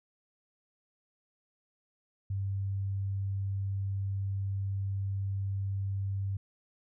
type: tone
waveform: sine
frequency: 98 Hz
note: G2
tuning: in tune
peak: -30 dBFS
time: 2.3-6.37 s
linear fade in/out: 5 ms
effects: none